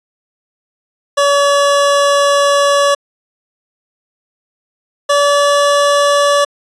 25% pulse tone pair in turn, 568 / 573.6 Hz, C#5 / D5, +42 / -41 cents, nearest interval unison, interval 17 cents, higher second, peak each -5 dBFS, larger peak neither, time 1.17-2.95 / 5.09-6.45 s, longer first, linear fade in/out 10 ms, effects resampled to 22050 Hz

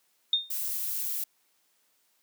sine tone with exponential decay, 3658 Hz, A#7, 33 cents flat, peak -18 dBFS, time 0.33-0.52 s, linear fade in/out 2 ms, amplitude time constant 41 ms
violet noise, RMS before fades -32 dBFS, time 0.5-1.24 s, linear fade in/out 5 ms
effects white hiss -70 dBFS RMS until 2.22 s + high-pass 200 Hz 12 dB/octave

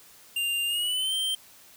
square tone with pitch glide, 2794 to 3136 Hz, F7 to G7, 0 to 0 cents, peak -26 dBFS, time 0.36-1.35 s, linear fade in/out 5 ms, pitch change +200 cents, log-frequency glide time 0.66-1.14 s, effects white hiss -53 dBFS RMS until 1.76 s

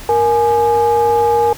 triangle ring-modulated tone, 185 Hz, F#3, in tune, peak -5 dBFS, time 0.09-1.53 s, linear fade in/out 2 ms, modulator 653 Hz, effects pink hiss -34 dBFS RMS until 1.57 s

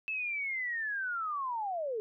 sine linear sweep, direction down, 2637 to 415.3 Hz, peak -32 dBFS, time 0.08-2 s, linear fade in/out 0 ms, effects none

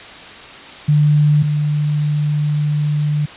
sine tone pair in turn, 148.8 / 148.8 Hz, D3 / D3, +23 / +23 cents, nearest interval unison, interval 0 cents, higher neither, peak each -9 / -14 dBFS, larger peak first, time 0.88-1.43 / 1.43-3.26 s, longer second, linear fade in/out 10 ms, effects white hiss -35 dBFS RMS until 3.36 s + resampled to 8000 Hz

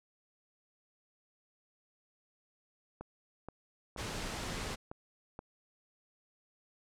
click train, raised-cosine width 1 ms, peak -29 dBFS, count 6, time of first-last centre 3.01-5.391 s, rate 2.1 Hz
pink noise, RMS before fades -39 dBFS, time 3.97-4.76 s, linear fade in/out 20 ms
effects low-pass 8000 Hz 12 dB/octave

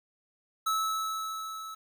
square tone with level ramp, 1303 Hz, E6, 20 cents flat, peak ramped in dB -26 to -40 dBFS, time 0.66-1.75 s, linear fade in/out 10 ms, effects 10-bit

